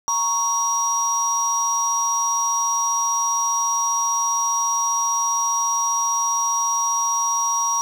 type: tone cluster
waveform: sine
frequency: 932 / 1105 / 5740 Hz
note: A#5 / C#6 / F8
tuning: -1 / -6 / +47 cents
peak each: -23 / -22 / -20 dBFS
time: 0.08-7.81 s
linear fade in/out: 0 ms
effects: tanh soft clip ceiling -13 dBFS + 7-bit